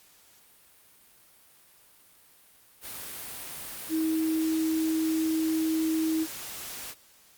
sine tone in noise, 319.1 Hz, D#4, 44 cents sharp, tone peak -24 dBFS, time 3.89-6.27 s, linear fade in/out 50 ms, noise white, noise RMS -39 dBFS, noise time 2.81-6.95 s, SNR +12 dB, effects white hiss -58 dBFS RMS until 7.37 s + Opus 48 kbps

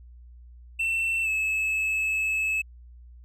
triangle tone with pitch glide, 2687 to 2597 Hz, E7 to E7, +33 to -26 cents, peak -22 dBFS, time 0.79-2.62 s, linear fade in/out 10 ms, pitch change -59 cents, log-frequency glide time 1.23-1.28 s, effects added 60 Hz sine -45 dBFS peak until 3.24 s

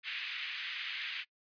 white band-pass noise, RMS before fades -40 dBFS, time 0.03-1.25 s, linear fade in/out 50 ms, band 1800 to 3200 Hz, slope 24 dB/octave, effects noise-tail reverb RT60 0.1 s tail -23 dB re dry + resampled to 11025 Hz

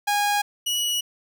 sawtooth tone pair in turn, 821 / 2926 Hz, G#5 / F#7, -20 / -20 cents, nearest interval octave + minor seventh, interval 2200 cents, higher second, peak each -16 / -19 dBFS, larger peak first, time 0.07-0.42 / 0.66-1.01 s, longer neither, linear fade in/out 10 ms, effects none

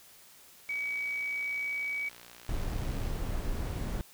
click train, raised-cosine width 0.2 ms, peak -32 dBFS, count 143, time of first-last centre 0.69-3.069 s, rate 59.7 Hz
sine tone, 2270 Hz, C#7, 41 cents sharp, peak -31 dBFS, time 0.69-2.09 s, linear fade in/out 5 ms
brown noise, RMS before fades -33 dBFS, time 2.49-4.01 s, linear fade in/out 0 ms
effects white hiss -56 dBFS RMS until 4.13 s

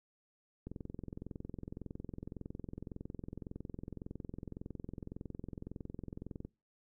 click train, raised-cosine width 3 ms, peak -30 dBFS, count 127, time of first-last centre 0.67-6.45 s, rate 21.8 Hz, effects noise-tail reverb RT60 0.3 s tail -25 dB re dry

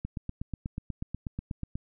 click train, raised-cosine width 5 ms, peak -21 dBFS, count 15, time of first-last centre 0.05-1.755 s, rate 8.21 Hz, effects none

